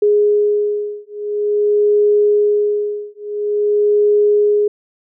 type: beating tone pair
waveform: sine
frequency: 415.3 / 415.78 Hz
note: G#4 / G#4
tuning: 0 / +2 cents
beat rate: 0.48 Hz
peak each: -15 dBFS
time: 0.02-4.68 s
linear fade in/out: 5 ms
effects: none